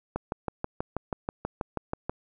click train, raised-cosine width 1 ms, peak -15 dBFS, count 13, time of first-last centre 0.16-2.095 s, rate 6.2 Hz, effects none

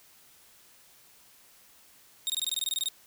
sawtooth tone bursts, 3713 Hz, A#7, 8 cents flat, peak -24 dBFS, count 13, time 2.27-2.885 s, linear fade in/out 0 ms, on 27 ms, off 22 ms, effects white hiss -58 dBFS RMS until 3.06 s

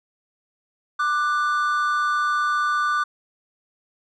triangle tone pair together, 1184.2 / 1480 Hz, D6 / F#6, +14 / 0 cents, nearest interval major third, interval 386 cents, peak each -19 / -22 dBFS, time 0.99-3.04 s, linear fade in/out 10 ms, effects resampled to 22050 Hz

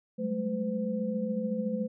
sine tone cluster, 189 / 202.4 / 216.5 / 508 Hz, F#3 / G#3 / A3 / B4, +37 / -44 / -28 / +49 cents, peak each -36 / -39 / -31 / -34 dBFS, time 0.18-1.88 s, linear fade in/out 20 ms, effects none

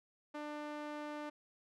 sawtooth tone with band-pass filter, 297.8 Hz, D4, 24 cents sharp, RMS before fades -44 dBFS, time 0.34-1.3 s, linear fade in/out 10 ms, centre 870 Hz, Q 0.6, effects none

